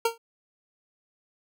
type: tone with exponential decay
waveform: 25% pulse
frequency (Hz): 459.8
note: A#4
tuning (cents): -24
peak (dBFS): -15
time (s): 0.05-0.18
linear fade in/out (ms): 5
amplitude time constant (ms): 27
effects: none